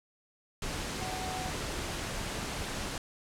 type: tone in noise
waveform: sine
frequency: 745 Hz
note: F#5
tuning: 12 cents sharp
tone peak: -38 dBFS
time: 1.01-1.5 s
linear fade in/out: 2 ms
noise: pink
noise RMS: -36 dBFS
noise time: 0.62-2.98 s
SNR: -5 dB
effects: low-pass 9000 Hz 12 dB/octave